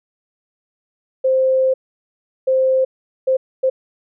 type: tone bursts at uneven times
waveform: sine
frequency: 523.3 Hz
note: C5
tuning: in tune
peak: -12 dBFS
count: 4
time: 1.24-1.74 / 2.47-2.85 / 3.27-3.37 / 3.63-3.7 s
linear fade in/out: 10 ms
effects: none